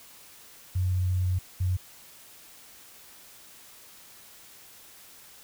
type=tone bursts at uneven times; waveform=sine; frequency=91.6 Hz; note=F#2; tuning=17 cents flat; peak=-23 dBFS; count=2; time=0.75-1.39 / 1.6-1.77 s; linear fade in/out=10 ms; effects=white hiss -51 dBFS RMS until 5.43 s